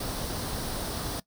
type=noise with comb filter; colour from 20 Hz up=pink; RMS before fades=-33 dBFS; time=0-1.2 s; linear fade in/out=5 ms; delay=0.21 ms; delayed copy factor=+0.5; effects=noise-tail reverb RT60 0.1 s tail -20 dB re dry